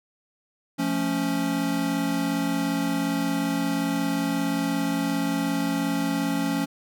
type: chord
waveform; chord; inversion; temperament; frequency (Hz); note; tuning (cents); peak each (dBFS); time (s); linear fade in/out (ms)
square; F augmented; none; equal; 174.61 / 220 / 277.2; F3 / A3 / C#4; 0 / 0 / 0; -30 / -31 / -26; 0.78-6.66; 20
effects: none